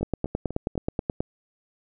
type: two click trains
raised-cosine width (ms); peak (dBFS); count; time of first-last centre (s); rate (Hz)
2; -20 / -11; 4 / 12; 0.01-0.754 / 0.03-1.205; 4.03 / 9.36
effects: none